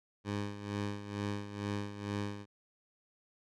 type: tone with tremolo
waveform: 15% pulse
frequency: 102.2 Hz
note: G#2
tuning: 27 cents flat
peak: -27 dBFS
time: 0.24-2.46 s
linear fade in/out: 50 ms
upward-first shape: sine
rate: 2.2 Hz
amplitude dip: 70%
effects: low-pass 6000 Hz 12 dB/octave